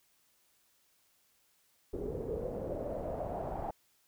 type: noise with low-pass filter sweep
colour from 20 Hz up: pink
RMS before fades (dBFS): -38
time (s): 1.93-3.71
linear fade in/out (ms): 5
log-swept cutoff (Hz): 410 to 780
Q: 5
effects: white hiss -71 dBFS RMS until 4.07 s